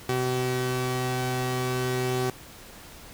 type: tone pair together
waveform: sawtooth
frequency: 127.11 / 380.9 Hz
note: C3 / G4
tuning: -50 / -50 cents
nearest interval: octave + perfect fifth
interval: 1900 cents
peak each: -24 dBFS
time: 0.09-2.3 s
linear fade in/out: 2 ms
effects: pink hiss -46 dBFS RMS until 3.13 s